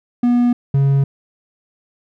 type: tone pair in turn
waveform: triangle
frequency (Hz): 242.4 / 138.24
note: B3 / C#3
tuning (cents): -32 / -4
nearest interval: minor seventh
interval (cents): 972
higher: first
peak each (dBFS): -9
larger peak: neither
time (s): 0.23-0.53 / 0.74-1.04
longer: neither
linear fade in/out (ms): 5
effects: none